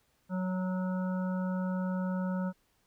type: harmonic tone with a mistuned harmonic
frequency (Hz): 185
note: F#3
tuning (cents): 0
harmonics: 1 / 3 / 5 / 7 / 8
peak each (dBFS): -30 / -40 / -44 / -47 / -48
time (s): 0.29-2.53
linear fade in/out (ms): 50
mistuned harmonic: 8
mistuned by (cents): -25
effects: pink hiss -72 dBFS RMS until 2.86 s